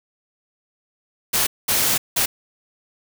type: noise bursts at uneven times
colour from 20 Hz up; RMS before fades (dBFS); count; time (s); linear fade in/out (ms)
white; -19; 3; 1.33-1.47 / 1.68-1.98 / 2.16-2.26; 10
effects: none